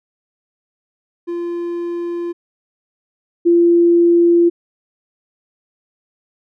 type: tone pair in turn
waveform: triangle / sine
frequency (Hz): 344.8 / 343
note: F4 / F4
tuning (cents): -22 / -31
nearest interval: unison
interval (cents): 9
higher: first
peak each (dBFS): -18 / -8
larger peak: second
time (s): 1.27-2.33 / 3.45-4.5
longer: first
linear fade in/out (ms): 20
effects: none